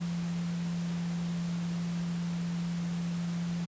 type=tone in noise; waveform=sine; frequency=171.8 Hz; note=F3; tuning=28 cents flat; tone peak=-30 dBFS; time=0-3.66 s; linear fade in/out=20 ms; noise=pink; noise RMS=-45 dBFS; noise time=0-3.66 s; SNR=+12 dB; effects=high-pass 80 Hz 12 dB/octave + resampled to 16000 Hz